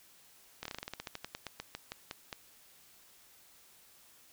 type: slowing click train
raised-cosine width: 0.2 ms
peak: -22 dBFS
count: 20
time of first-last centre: 0.63-2.328 s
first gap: 24 ms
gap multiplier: 1.13
effects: white hiss -61 dBFS RMS until 4.32 s